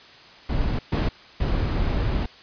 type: noise bursts at uneven times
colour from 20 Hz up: brown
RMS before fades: -23 dBFS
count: 3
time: 0.49-0.79 / 0.92-1.09 / 1.4-2.26 s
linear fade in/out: 5 ms
effects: white hiss -47 dBFS RMS until 2.42 s + resampled to 11025 Hz